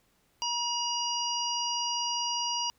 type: harmonic tone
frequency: 955 Hz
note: A#5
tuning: 42 cents sharp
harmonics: 1 / 3 / 5 / 6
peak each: -33 / -34 / -34 / -35 dBFS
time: 0.42-2.7 s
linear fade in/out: 0 ms
effects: pink hiss -69 dBFS RMS until 2.78 s